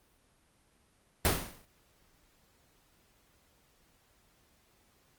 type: noise with exponential decay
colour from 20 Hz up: pink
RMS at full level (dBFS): -23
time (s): 1.25-1.65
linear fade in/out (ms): 0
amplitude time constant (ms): 86
effects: pink hiss -68 dBFS RMS until 5.18 s + Opus 32 kbps